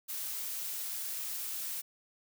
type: noise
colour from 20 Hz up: blue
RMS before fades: -38 dBFS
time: 0.08-1.82 s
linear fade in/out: 20 ms
effects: none